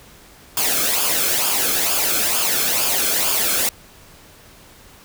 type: noise with flanger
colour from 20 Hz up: white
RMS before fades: -19 dBFS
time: 0.57-3.69 s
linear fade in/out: 2 ms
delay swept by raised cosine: 0.5 to 1.07 ms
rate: 2.2 Hz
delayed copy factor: -0.6
effects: pink hiss -46 dBFS RMS until 5.04 s